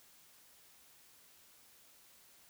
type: silence
effects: white hiss -63 dBFS RMS until 2.49 s